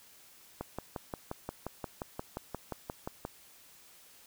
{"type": "click train", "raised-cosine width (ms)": 1, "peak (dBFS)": -22, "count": 16, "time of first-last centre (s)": [0.61, 3.251], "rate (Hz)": 5.68, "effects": ["white hiss -58 dBFS RMS until 4.26 s"]}